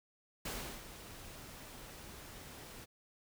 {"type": "noise with ADSR envelope", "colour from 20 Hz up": "pink", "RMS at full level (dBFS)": -40, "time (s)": [0.45, 2.86], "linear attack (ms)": 7, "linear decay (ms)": 360, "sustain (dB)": -11, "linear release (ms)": 27, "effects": []}